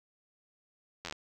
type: slowing click train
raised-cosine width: 0.2 ms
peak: -21 dBFS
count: 7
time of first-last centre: 1.05-1.125 s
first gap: 11 ms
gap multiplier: 1.05
effects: none